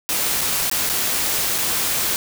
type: noise with dropouts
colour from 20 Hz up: white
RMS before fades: -21 dBFS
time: 0.09-2.16 s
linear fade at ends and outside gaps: 0 ms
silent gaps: 0.41-0.414 / 0.698-0.714 / 0.892-0.898 / 1.581-1.585 s
effects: none